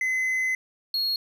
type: tone pair in turn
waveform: triangle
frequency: 2039 / 4303 Hz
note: C7 / C8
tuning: -45 / +48 cents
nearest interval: octave + minor second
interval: 1293 cents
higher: second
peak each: -21 / -22 dBFS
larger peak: first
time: 0.01-0.55 / 0.94-1.16 s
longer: first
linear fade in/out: 2 ms
effects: none